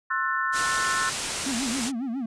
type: chord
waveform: sine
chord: F# half-diminished seventh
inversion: second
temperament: just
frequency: 1065.6 / 1332 / 1480 / 1776 Hz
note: C6 / E6 / F#6 / A6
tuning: +31 / +18 / 0 / +16 cents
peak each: -29 dBFS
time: 0.1-1.1 s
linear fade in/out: 10 ms
type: low-pass noise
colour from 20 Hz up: white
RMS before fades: -31 dBFS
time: 0.52-1.92 s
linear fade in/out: 50 ms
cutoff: 9300 Hz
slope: 48 dB/octave
type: tone with vibrato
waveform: triangle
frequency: 250 Hz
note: B3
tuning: 21 cents sharp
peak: -25 dBFS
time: 1.46-2.26 s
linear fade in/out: 5 ms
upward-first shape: sine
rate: 7.3 Hz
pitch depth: 190 cents each way
effects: none